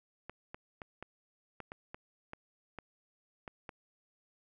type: clicks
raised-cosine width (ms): 0.5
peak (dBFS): -28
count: 11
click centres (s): 0.296 / 0.545 / 0.818 / 1.026 / 1.603 / 1.719 / 1.945 / 2.334 / 2.787 / 3.478 / 3.692
effects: none